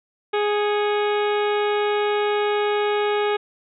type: harmonic tone with a mistuned harmonic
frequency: 415.3 Hz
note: G#4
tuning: in tune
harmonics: 1 / 2 / 3 / 4 / 5 / 6 / 7 / 8 / 9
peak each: -20 / -26 / -30 / -32 / -34 / -36 / -37 / -38 / -39 dBFS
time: 0.33-3.37 s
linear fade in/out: 10 ms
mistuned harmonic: 5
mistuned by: +93 cents
effects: none